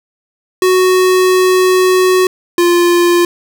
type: tone pair in turn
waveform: square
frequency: 370 / 348.2 Hz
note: F#4 / F4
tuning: 0 / -5 cents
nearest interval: minor second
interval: 105 cents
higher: first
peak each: -8 / -8 dBFS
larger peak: neither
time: 0.62-2.27 / 2.58-3.25 s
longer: first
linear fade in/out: 2 ms
effects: none